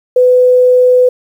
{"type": "tone", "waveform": "sine", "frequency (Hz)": 501, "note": "B4", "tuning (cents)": 25, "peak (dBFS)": -4, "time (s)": [0.16, 1.09], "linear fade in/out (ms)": 5, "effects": ["7-bit"]}